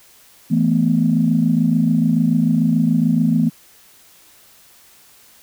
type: chord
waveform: sine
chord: E suspended fourth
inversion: none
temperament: equal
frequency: 164.81 / 220 / 246.9 Hz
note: E3 / A3 / B3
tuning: 0 / 0 / 0 cents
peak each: -17 dBFS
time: 0.5-3.5 s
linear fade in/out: 20 ms
effects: tanh soft clip ceiling -3 dBFS + white hiss -49 dBFS RMS until 5.42 s